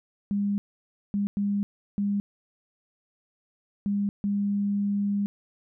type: tone bursts at uneven times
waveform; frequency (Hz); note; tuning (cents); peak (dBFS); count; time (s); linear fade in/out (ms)
sine; 202.2; G#3; -46; -23; 6; 0.31-0.58 / 1.14-1.27 / 1.37-1.63 / 1.98-2.2 / 3.86-4.09 / 4.24-5.26; 0
effects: none